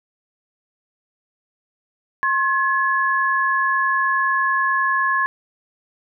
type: tone pair together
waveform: sine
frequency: 1071.6 / 1701 Hz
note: C6 / G#6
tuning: +41 / +41 cents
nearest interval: minor sixth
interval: 800 cents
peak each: -19 dBFS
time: 2.23-5.26 s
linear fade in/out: 0 ms
effects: none